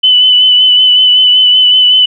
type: tone with vibrato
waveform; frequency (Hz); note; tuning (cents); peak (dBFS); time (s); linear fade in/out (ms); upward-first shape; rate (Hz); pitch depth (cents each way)
sine; 3002; F#7; +24; -3; 0.03-2.06; 10; sine; 5.3; 23
effects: none